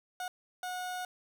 30% pulse tone bursts at uneven times, 729 Hz, F#5, 26 cents flat, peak -33 dBFS, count 2, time 0.2-0.28 / 0.63-1.05 s, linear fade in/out 2 ms, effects none

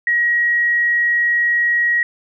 sine tone, 1900 Hz, A#6, 33 cents sharp, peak -13 dBFS, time 0.07-2.03 s, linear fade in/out 2 ms, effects none

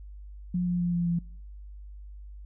sine tone with pitch steps, 178.4 / 176.55 / 174.73 / 172.92 / 171.13 Hz, F3 / F3 / F3 / F3 / F3, +37 / +19 / +1 / -17 / -35 cents, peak -24 dBFS, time 0.54-1.19 s, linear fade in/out 5 ms, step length 130 ms, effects noise-tail reverb RT60 0.6 s tail -25 dB re dry + added 50 Hz sine -41 dBFS peak until 2.45 s

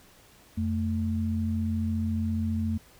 sine tone pair together, 88.5 / 221.4 Hz, F2 / A3, +23 / +11 cents, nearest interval octave + major third, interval 1588 cents, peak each -28 dBFS, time 0.57-2.78 s, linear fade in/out 10 ms, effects pink hiss -56 dBFS RMS until 2.99 s

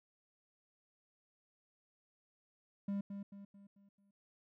triangle tone with echo, 199.8 Hz, G3, 33 cents sharp, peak -33 dBFS, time 2.88-3.01 s, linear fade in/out 5 ms, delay 220 ms, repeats 5, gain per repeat -7 dB, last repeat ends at 4.11 s, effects none

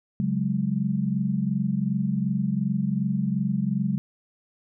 sine chord, C# suspended fourth, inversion none, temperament equal, 138.59 / 185 / 207.7 Hz, C#3 / F#3 / G#3, 0 / 0 / 0 cents, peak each -28 / -26 / -26 dBFS, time 0.2-3.98 s, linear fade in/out 0 ms, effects none

